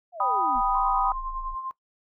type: exponential sweep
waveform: sine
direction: down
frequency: 740 to 219.8 Hz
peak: -35 dBFS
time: 0.12-0.62 s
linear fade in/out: 50 ms
type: chord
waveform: sine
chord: G augmented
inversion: none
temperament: equal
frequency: 784 / 987.8 / 1244.5 Hz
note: G5 / B5 / D#6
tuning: 0 / 0 / 0 cents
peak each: -26 dBFS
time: 0.2-1.12 s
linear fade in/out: 2 ms
type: tone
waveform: sine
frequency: 27.5 Hz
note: A0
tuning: in tune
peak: -34 dBFS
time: 0.55-1.55 s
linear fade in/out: 10 ms
type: tone with tremolo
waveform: sine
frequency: 1051 Hz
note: C6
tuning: 7 cents sharp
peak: -29 dBFS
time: 0.75-1.71 s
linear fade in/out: 0 ms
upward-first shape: sine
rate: 10 Hz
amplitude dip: 55%
effects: noise-tail reverb RT60 0.1 s tail -19 dB re dry